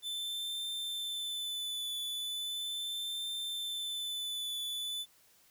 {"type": "tone with vibrato", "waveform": "45% pulse", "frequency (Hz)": 3520, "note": "A7", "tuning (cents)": 0, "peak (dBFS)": -35, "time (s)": [0.02, 5.06], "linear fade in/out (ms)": 50, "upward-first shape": "triangle", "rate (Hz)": 0.38, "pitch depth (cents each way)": 27, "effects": ["white hiss -65 dBFS RMS until 5.5 s"]}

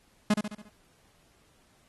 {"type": "tone with echo", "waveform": "45% pulse", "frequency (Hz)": 210, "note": "G#3", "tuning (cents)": 19, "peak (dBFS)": -20, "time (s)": [0.3, 0.34], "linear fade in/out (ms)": 5, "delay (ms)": 70, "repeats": 5, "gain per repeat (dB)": -6, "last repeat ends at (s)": 0.69, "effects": ["pink hiss -65 dBFS RMS until 1.88 s", "AAC 32 kbps"]}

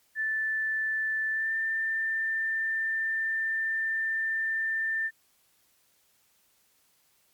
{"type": "tone with pitch glide", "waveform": "sine", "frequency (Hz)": [1758, 1787.7], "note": ["A6", "A6"], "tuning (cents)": [-2, 27], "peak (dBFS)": -26, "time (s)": [0.15, 5.11], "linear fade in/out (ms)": 50, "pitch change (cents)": 29, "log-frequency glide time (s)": [1.31, 1.53], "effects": ["white hiss -67 dBFS RMS until 7.33 s", "MP3 96 kbps"]}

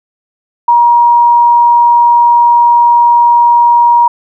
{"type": "tone", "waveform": "sine", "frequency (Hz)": 950, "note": "A#5", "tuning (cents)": 33, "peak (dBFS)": -3, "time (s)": [0.68, 4.08], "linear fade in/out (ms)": 5, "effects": []}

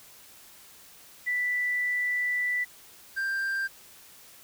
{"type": "tone pair in turn", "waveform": ["sine", "triangle"], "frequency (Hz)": [1975.5, 1582.3], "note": ["B6", "G6"], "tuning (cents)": [0, 16], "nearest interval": "major third", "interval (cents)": 384, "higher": "first", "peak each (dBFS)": [-25, -25], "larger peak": "neither", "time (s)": [[1.26, 2.65], [3.16, 3.68]], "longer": "first", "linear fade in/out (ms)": 20, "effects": ["white hiss -52 dBFS RMS until 4.43 s"]}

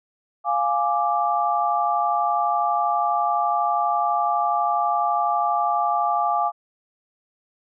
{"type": "chord", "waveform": "sine", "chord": "D diminished", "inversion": "first", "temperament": "equal", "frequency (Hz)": [698.5, 830.6, 1174.7], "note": ["F5", "Ab5", "D6"], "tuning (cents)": [0, 0, 0], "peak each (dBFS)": -23, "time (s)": [0.44, 6.52], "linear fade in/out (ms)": 50, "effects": []}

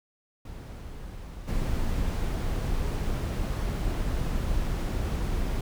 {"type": "noise with level steps", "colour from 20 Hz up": "brown", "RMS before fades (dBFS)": [-39, -28], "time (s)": [0.45, 5.61], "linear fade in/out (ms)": 5, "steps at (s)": 1.47, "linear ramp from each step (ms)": 20, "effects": []}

